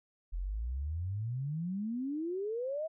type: exponential sweep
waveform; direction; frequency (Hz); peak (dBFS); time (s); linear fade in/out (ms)
sine; up; 41.2 to 655; -33; 0.32-2.88; 20
effects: none